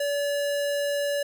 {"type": "tone", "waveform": "square", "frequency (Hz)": 573, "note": "D5", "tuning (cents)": -43, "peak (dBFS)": -25, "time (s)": [0, 1.23], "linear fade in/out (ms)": 5, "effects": []}